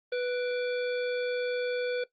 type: harmonic tone with a mistuned harmonic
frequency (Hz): 493.9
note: B4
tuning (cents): 0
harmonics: 1 / 3 / 5 / 7 / 9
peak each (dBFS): -28 / -38 / -42 / -45 / -47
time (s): 0.12-2.04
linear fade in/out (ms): 5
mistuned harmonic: 5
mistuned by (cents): -89
effects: noise-tail reverb RT60 0.1 s tail -17 dB re dry + Opus 24 kbps